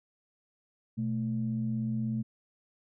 sine tone pair together, 123.47 / 220 Hz, B2 / A3, 0 / 0 cents, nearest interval minor seventh, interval 1000 cents, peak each -32 / -30 dBFS, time 0.97-2.23 s, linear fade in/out 20 ms, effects tanh soft clip ceiling -21 dBFS

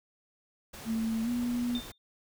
pink noise, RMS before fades -45 dBFS, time 0.73-1.92 s, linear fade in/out 10 ms
sine tone with pitch glide, 224.5 to 242 Hz, A3 to B3, +35 to -35 cents, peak -28 dBFS, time 0.85-1.81 s, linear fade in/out 50 ms, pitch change +130 cents, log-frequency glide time 1.23-1.29 s
sine tone with exponential decay, 3603 Hz, A7, 40 cents sharp, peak -33 dBFS, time 1.75-1.98 s, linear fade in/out 1 ms, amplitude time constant 50 ms
effects none

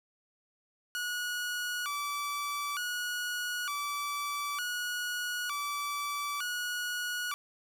sawtooth tone with vibrato, 1298 Hz, E6, 27 cents flat, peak -29 dBFS, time 0.95-7.34 s, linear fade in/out 0 ms, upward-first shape square, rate 0.55 Hz, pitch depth 200 cents each way, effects none

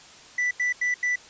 triangle tone bursts, 1976 Hz, B6, in tune, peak -20 dBFS, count 4, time 0.38-1.158 s, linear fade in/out 5 ms, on 130 ms, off 86 ms, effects white hiss -48 dBFS RMS until 1.29 s + resampled to 16000 Hz

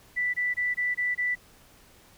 sine tone bursts, 1975.5 Hz, B6, in tune, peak -24 dBFS, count 6, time 0.16-1.355 s, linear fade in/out 20 ms, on 180 ms, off 23 ms, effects pink hiss -56 dBFS RMS until 2.17 s

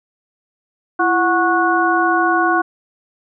harmonic tone with a mistuned harmonic, 366.9 Hz, F#4, 15 cents flat, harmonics 1 / 2 / 3 / 4, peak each -18 / -18 / -18 / -18 dBFS, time 0.99-2.62 s, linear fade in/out 10 ms, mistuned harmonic 1, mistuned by -150 cents, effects none

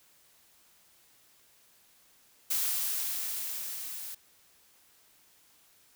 blue noise with level ramp, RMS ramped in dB -29 to -41 dBFS, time 2.5-4.15 s, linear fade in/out 10 ms, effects white hiss -63 dBFS RMS until 5.95 s

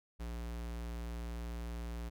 square tone, 58.27 Hz, A#1, in tune, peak -40 dBFS, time 0.19-2.1 s, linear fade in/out 20 ms, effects none

